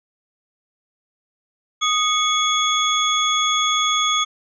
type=tone cluster; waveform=sine; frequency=1243 / 2203 / 3381 / 6520 Hz; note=D#6 / C#7 / G#7 / G#8; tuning=-2 / -11 / +30 / -33 cents; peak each=-20 / -26 / -20 / -26 dBFS; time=1.81-4.25 s; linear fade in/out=20 ms; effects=none